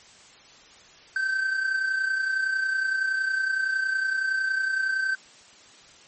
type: tone with amplitude modulation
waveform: triangle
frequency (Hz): 1549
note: G6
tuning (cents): -21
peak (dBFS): -19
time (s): 1.16-5.15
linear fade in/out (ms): 2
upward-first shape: sine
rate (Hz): 30.8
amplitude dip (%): 50
effects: white hiss -51 dBFS RMS until 6.07 s + MP3 32 kbps